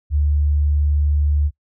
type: tone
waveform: sine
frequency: 73.42 Hz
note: D2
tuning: in tune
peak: -14 dBFS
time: 0.1-1.51 s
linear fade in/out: 50 ms
effects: noise-tail reverb RT60 0.1 s tail -23 dB re dry